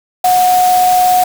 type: tone in noise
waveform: sine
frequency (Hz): 730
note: F#5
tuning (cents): -24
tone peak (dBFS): -7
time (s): 0.24-1.24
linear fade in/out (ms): 5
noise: white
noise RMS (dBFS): -21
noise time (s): 0.24-1.24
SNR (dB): +11
effects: none